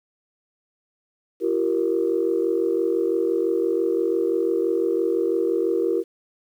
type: tone cluster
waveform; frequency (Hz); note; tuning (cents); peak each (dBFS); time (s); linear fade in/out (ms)
sine; 338.6 / 384.5 / 467.7; E4 / G4 / A#4; +46 / -33 / +6; -23; 1.4-6.04; 50
effects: tanh soft clip ceiling -10 dBFS + 9-bit